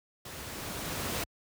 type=noise with level ramp; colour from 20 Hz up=pink; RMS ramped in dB=-43 to -32 dBFS; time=0.25-1.24 s; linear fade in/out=5 ms; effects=high-pass 60 Hz 12 dB/octave